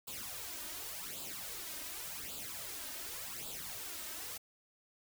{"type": "noise with flanger", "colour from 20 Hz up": "white", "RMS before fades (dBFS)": -44, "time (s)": [0.07, 4.38], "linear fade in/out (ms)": 10, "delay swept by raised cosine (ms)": [0.25, 3.25], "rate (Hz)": 0.88, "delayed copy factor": 0.7, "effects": []}